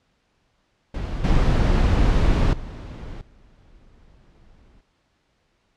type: noise with level steps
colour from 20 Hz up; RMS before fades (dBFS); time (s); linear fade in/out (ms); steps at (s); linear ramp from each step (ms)
brown; -27 / -17 / -34 / -52; 0.94-4.81; 5; 1.24 / 2.53 / 3.21; 2
effects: pink hiss -67 dBFS RMS until 5.76 s + low-pass 5000 Hz 12 dB/octave